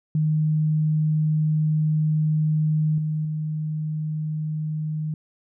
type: tone with level steps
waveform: sine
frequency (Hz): 154.5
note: D#3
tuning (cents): -12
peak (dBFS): -18 / -22 / -24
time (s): 0.15-5.14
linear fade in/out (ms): 2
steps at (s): 2.98 / 3.25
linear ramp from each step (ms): 2
effects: none